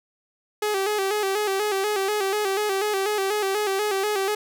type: tone with vibrato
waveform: sawtooth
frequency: 404 Hz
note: G#4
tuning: 48 cents flat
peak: -18 dBFS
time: 0.62-4.35 s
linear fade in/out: 5 ms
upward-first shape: square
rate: 4.1 Hz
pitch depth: 74 cents each way
effects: none